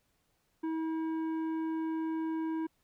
sine tone with tanh clipping, 321.3 Hz, E4, 44 cents flat, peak -33 dBFS, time 0.63-2.67 s, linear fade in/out 10 ms, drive 10 dB, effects pink hiss -75 dBFS RMS until 2.83 s

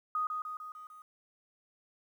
sine tone with echo, 1244.5 Hz, D#6, in tune, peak -29 dBFS, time 0.15-0.27 s, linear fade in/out 2 ms, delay 150 ms, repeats 5, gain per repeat -4 dB, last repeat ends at 1.02 s, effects 11-bit

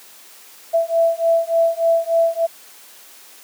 sine beating tone pair, 663 / 666.4 Hz, E5 / E5, +10 / +19 cents, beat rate 3.4 Hz, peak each -17 dBFS, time 0.73-2.47 s, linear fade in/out 20 ms, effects white hiss -44 dBFS RMS until 3.43 s + high-pass 300 Hz 12 dB/octave

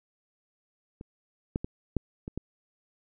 clicks, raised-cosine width 3 ms, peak -28 / -15 / -20 / -13 / -23 / -20 dBFS, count 6, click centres 1.011 / 1.559 / 1.645 / 1.967 / 2.279 / 2.376 s, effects none

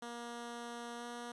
10% pulse tone with pitch glide, 237.1 to 239.3 Hz, A#3 to A#3, +30 to +46 cents, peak -35 dBFS, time 0.02-1.32 s, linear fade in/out 5 ms, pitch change +16 cents, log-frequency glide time 0.97-1.04 s, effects resampled to 24000 Hz + 12-bit

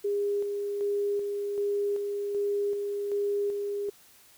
sine tone with tremolo, 406.5 Hz, G#4, 37 cents flat, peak -25 dBFS, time 0.04-3.9 s, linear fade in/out 10 ms, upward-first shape square, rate 1.3 Hz, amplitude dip 35%, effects white hiss -57 dBFS RMS until 4.37 s

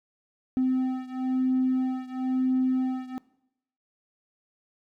triangle beating tone pair, 257.6 / 258.6 Hz, C4 / C4, -27 / -20 cents, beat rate 1 Hz, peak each -23 / -25 dBFS, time 0.57-3.18 s, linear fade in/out 0 ms, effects noise-tail reverb RT60 0.8 s tail -20 dB re dry + tanh soft clip ceiling -17 dBFS

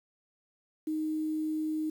sine tone with quantisation, 311.1 Hz, D#4, in tune, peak -29 dBFS, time 0.87-1.9 s, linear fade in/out 5 ms, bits 9, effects none

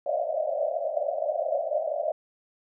white band-pass noise, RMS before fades -28 dBFS, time 0.06-2.12 s, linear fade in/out 2 ms, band 560 to 680 Hz, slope 96 dB/octave, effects none

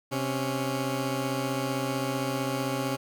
15% pulse tone pair together, 130.81 / 277.2 Hz, C3 / C#4, 0 / 0 cents, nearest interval octave + minor second, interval 1300 cents, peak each -24 dBFS, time 0.11-2.97 s, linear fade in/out 20 ms, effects none

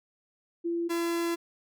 sine / 45% pulse tone pair in turn, 339.9 / 338.6 Hz, F4 / E4, -47 / +46 cents, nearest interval unison, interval 7 cents, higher first, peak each -27 dBFS, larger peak neither, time 0.64-0.89 / 0.89-1.36 s, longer second, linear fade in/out 20 ms, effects none

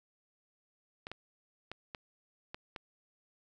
clicks, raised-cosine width 0.3 ms, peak -25 dBFS, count 6, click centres 1.069 / 1.116 / 1.716 / 1.948 / 2.545 / 2.762 s, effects none

